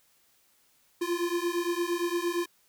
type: beating tone pair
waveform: square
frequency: 342.3 / 351 Hz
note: F4 / F4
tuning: -35 / +9 cents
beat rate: 8.7 Hz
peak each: -31 dBFS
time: 1.01-2.46 s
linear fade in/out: 10 ms
effects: white hiss -66 dBFS RMS until 2.68 s